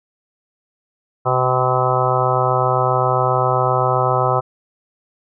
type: harmonic tone with a mistuned harmonic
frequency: 127.6 Hz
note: C3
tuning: 43 cents flat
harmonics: 1 / 3 / 4 / 5 / 6 / 7 / 8 / 9 / 10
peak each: -21 / -24 / -22 / -23 / -21 / -28 / -22 / -27 / -22 dBFS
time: 1.25-4.41 s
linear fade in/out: 20 ms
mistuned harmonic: 10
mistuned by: +16 cents
effects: none